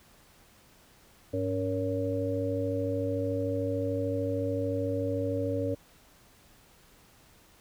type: harmonic tone with a mistuned harmonic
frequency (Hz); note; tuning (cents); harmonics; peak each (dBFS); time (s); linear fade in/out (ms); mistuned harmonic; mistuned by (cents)
93.5; F#2; +19; 1 / 3 / 5 / 6; -33 / -33 / -33 / -33; 1.33-5.75; 10; 1; +150
effects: pink hiss -59 dBFS RMS until 7.6 s